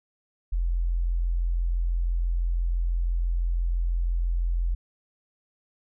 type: tone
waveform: sine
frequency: 43 Hz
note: F1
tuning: 26 cents flat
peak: -22 dBFS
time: 0.52-4.75 s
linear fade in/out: 10 ms
effects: none